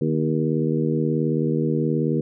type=harmonic tone with a mistuned harmonic; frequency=78.7 Hz; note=D#2; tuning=20 cents sharp; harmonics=2 / 3 / 4 / 5 / 6; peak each=-23 / -25 / -26 / -27 / -28 dBFS; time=0.01-2.21 s; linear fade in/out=5 ms; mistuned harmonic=2; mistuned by=-65 cents; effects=none